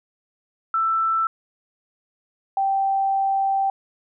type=tone pair in turn; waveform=sine; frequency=1328 / 780.6 Hz; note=E6 / G5; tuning=+12 / -8 cents; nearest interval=major sixth; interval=920 cents; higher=first; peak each=-18 dBFS; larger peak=neither; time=0.74-1.27 / 2.57-3.7 s; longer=second; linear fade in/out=2 ms; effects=none